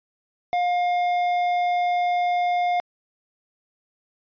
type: tone with tanh clipping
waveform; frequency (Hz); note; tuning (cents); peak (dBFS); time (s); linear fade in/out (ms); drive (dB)
sine; 710; F5; +28; -21; 0.53-2.8; 0; 10
effects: resampled to 11025 Hz